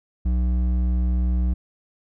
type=tone with hard clipping; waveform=sine; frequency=61.4 Hz; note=B1; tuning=9 cents flat; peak=-20 dBFS; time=0.25-1.54 s; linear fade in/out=10 ms; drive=8 dB; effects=none